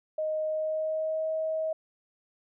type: tone with pitch glide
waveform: sine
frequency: 622.3 to 635 Hz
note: D#5 to D#5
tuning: 0 to +35 cents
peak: -27 dBFS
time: 0.18-1.73 s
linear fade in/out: 5 ms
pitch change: +35 cents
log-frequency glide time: 0.46-1.3 s
effects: none